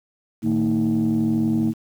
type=tone cluster; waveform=sine; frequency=114.6 / 155.1 / 226.1 / 317.7 Hz; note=A#2 / D#3 / A3 / D#4; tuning=-29 / -5 / +47 / +36 cents; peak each=-27 / -27 / -18 / -22 dBFS; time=0.42-1.74 s; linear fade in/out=50 ms; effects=tanh soft clip ceiling -13 dBFS + 8-bit